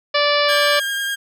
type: harmonic tone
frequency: 583 Hz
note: D5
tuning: 13 cents flat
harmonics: 1 / 2 / 3 / 4 / 5 / 6 / 7 / 8 / 9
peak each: -18 / -21 / -23 / -24 / -25 / -26 / -26 / -27 / -28 dBFS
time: 0.14-0.8 s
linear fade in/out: 10 ms
type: tone with vibrato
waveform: 30% pulse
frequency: 1615 Hz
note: G#6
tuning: 49 cents flat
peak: -18 dBFS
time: 0.48-1.16 s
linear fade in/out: 20 ms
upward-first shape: sine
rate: 10 Hz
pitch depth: 13 cents each way
effects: none